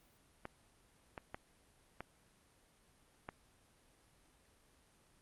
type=clicks; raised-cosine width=0.5 ms; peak=-28 dBFS; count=5; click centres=0.454 / 1.178 / 1.345 / 2.006 / 3.289 s; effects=pink hiss -69 dBFS RMS until 5.21 s + Opus 32 kbps